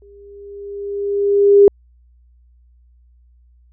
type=tone with exponential growth; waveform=sine; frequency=403.2 Hz; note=G4; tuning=49 cents sharp; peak=-3 dBFS; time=0.02-1.68 s; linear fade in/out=1 ms; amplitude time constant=360 ms; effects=added 60 Hz sine -48 dBFS peak until 3.72 s